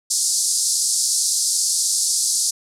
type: band-pass noise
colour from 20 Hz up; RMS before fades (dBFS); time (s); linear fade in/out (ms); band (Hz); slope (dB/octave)
white; -20; 0.1-2.51; 10; 4500 to 10000; 48
effects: none